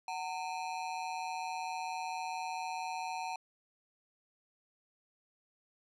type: ring-modulated tone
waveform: square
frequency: 830 Hz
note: G#5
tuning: 1 cent flat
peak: -34 dBFS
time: 0.08-3.36 s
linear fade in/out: 2 ms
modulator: 82.2 Hz
effects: low-pass 7000 Hz 12 dB/octave